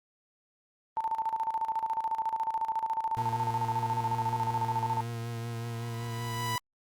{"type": "tone with tremolo", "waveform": "sine", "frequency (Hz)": 892, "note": "A5", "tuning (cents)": 23, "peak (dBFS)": -26, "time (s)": [0.97, 5.01], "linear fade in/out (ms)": 0, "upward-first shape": "square", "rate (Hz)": 14, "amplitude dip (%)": 70}
{"type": "tone with vibrato", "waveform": "40% pulse", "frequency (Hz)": 116.54, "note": "A#2", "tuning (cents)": 0, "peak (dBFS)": -33, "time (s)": [3.17, 6.56], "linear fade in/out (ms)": 0, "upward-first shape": "triangle", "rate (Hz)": 5.3, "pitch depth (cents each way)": 26}
{"type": "tone with exponential growth", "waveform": "sawtooth", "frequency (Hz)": 987.8, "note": "B5", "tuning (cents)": 0, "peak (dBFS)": -25, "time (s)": [5.29, 6.58], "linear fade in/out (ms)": 1, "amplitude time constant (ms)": 280}
{"effects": ["Opus 32 kbps"]}